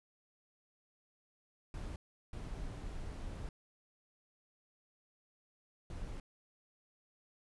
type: noise bursts at uneven times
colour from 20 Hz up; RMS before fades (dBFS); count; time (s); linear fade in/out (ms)
brown; -43; 3; 1.74-1.96 / 2.33-3.49 / 5.9-6.2; 2
effects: resampled to 24000 Hz